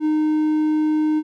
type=tone; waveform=triangle; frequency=307.7 Hz; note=D#4; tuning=19 cents flat; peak=-14 dBFS; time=0-1.23 s; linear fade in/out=50 ms; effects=none